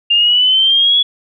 sine exponential sweep, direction up, 2794 to 3398 Hz, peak -8 dBFS, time 0.1-1.03 s, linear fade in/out 10 ms, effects none

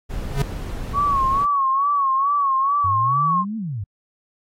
brown noise, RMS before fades -28 dBFS, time 0.09-1.46 s, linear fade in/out 20 ms
square tone with exponential growth, 138.59 Hz, C#3, in tune, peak -15 dBFS, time 0.24-0.42 s, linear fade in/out 2 ms, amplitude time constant 37 ms
sine tone with vibrato, 1108.7 Hz, C#6, in tune, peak -16 dBFS, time 0.93-3.45 s, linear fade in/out 50 ms, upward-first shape sine, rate 2.3 Hz, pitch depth 80 cents each way
sine exponential two-way sweep, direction up then down, 91.9 to 228.4 to 91.9 Hz, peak -24 dBFS, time 2.84-3.84 s, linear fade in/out 5 ms, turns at 3.57 s
effects AAC 48 kbps

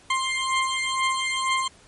20% pulse beating tone pair, 1052 / 1054.1 Hz, C6 / C6, +9 / +13 cents, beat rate 2.1 Hz, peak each -20 / -21 dBFS, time 0.1-1.68 s, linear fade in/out 5 ms, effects pink hiss -53 dBFS RMS until 1.87 s + MP3 48 kbps

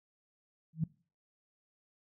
sine tone with exponential growth, 160 Hz, D#3, 49 cents sharp, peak -24 dBFS, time 0.73-0.84 s, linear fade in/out 5 ms, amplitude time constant 23 ms, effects noise-tail reverb RT60 0.4 s tail -22 dB re dry

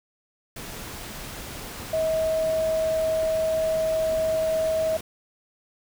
sine tone in noise, 639 Hz, D#5, 46 cents sharp, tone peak -21 dBFS, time 1.93-4.97 s, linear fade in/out 5 ms, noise pink, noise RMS -37 dBFS, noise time 0.56-5.01 s, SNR +13 dB, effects none

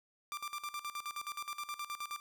sawtooth tone with tremolo, 1183 Hz, D6, 12 cents sharp, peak -34 dBFS, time 0.32-2.2 s, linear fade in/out 0 ms, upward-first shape square, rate 9.5 Hz, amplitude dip 80%, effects none

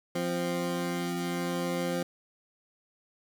20% pulse tone pair together, 174.6 / 261.6 Hz, F3 / C4, 0 / 0 cents, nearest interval perfect fifth, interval 700 cents, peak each -26 / -29 dBFS, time 0.15-2.03 s, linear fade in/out 5 ms, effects none

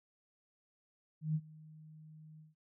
sine tone with ADSR envelope, 155.56 Hz, D#3, in tune, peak -29 dBFS, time 1.21-2.55 s, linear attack 140 ms, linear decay 53 ms, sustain -23 dB, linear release 160 ms, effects none

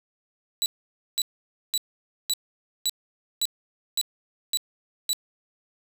25% pulse tone bursts, 3945 Hz, B7, 3 cents flat, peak -18 dBFS, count 9, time 0.62-5.131 s, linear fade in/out 0 ms, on 39 ms, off 520 ms, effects none

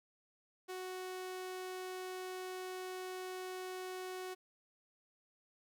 sawtooth tone, 370 Hz, F#4, in tune, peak -38 dBFS, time 0.68-4.35 s, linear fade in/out 20 ms, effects none

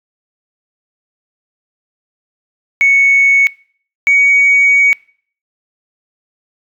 sine tone pair in turn, 2217 / 2247 Hz, C#7 / C#7, 0 / +23 cents, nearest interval unison, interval 23 cents, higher second, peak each -5 dBFS, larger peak neither, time 2.81-3.47 / 4.07-4.93 s, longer second, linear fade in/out 0 ms, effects noise-tail reverb RT60 0.5 s tail -24 dB re dry + tanh soft clip ceiling -2 dBFS

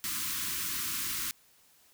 white band-stop noise, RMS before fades -34 dBFS, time 0.04-1.31 s, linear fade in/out 0 ms, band 360 to 1000 Hz, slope 96 dB/octave, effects white hiss -63 dBFS RMS until 1.93 s

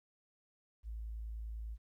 sine tone, 55 Hz, A1, in tune, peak -40 dBFS, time 0.83-1.78 s, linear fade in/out 50 ms, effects 13-bit

